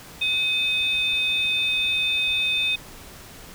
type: tone pair together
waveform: sine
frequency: 2544 / 3598 Hz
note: D#7 / A7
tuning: +38 / +38 cents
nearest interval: tritone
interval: 600 cents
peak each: -22 dBFS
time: 0.21-2.76 s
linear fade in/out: 10 ms
effects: tanh soft clip ceiling -14 dBFS + pink hiss -43 dBFS RMS until 3.54 s